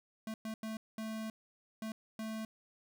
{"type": "tone bursts at uneven times", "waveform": "square", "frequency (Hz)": 220, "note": "A3", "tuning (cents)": 0, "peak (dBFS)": -39, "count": 6, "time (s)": [[0.27, 0.34], [0.45, 0.54], [0.63, 0.77], [0.98, 1.3], [1.82, 1.92], [2.19, 2.45]], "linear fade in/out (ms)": 2, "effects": []}